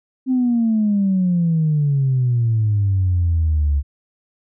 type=exponential sweep; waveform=sine; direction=down; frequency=263 to 69.3 Hz; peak=-13 dBFS; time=0.26-3.83 s; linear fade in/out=50 ms; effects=tanh soft clip ceiling -10 dBFS